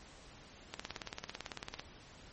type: click train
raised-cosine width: 0.2 ms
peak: -22 dBFS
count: 20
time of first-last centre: 0.74-1.796 s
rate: 18 Hz
effects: pink hiss -56 dBFS RMS until 2.32 s + MP3 32 kbps